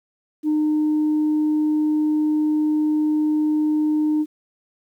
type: tone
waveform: sine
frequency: 305 Hz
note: D#4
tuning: 34 cents flat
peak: -15 dBFS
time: 0.43-4.26 s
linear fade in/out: 50 ms
effects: tanh soft clip ceiling -14 dBFS + 9-bit